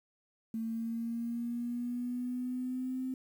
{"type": "linear sweep", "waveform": "sine", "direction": "up", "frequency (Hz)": [223.9, 260], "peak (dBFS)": -33, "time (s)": [0.54, 3.14], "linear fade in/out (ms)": 2, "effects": ["10-bit"]}